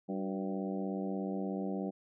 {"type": "harmonic tone with a mistuned harmonic", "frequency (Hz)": 96.6, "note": "G2", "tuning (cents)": -25, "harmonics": [2, 3, 4, 5, 6, 7, 8], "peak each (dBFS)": [-36, -40, -42, -44, -46, -47, -48], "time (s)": [0.08, 1.91], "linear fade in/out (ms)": 20, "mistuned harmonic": 4, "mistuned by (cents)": -58, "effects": []}